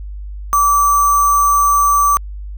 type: tone with sample-and-hold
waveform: sine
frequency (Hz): 1155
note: D6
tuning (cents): -29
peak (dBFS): -9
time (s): 0.53-2.17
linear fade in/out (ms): 0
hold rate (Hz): 7350
effects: added 50 Hz sine -25 dBFS peak until 2.57 s